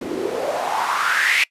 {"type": "noise with band-pass filter sweep", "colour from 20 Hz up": "white", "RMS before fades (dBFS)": -21, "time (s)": [0.01, 1.44], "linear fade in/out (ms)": 5, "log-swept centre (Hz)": [280, 2400], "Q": 5.1, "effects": ["noise-tail reverb RT60 0.1 s tail -23 dB re dry", "resampled to 32000 Hz"]}